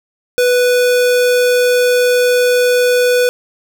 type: tone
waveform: square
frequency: 493.9 Hz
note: B4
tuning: in tune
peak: -10 dBFS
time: 0.38-3.29 s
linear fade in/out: 0 ms
effects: none